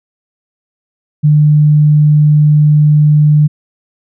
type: tone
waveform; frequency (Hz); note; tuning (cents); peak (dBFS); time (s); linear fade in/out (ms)
sine; 150; D3; +37; -4; 1.23-3.48; 20
effects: none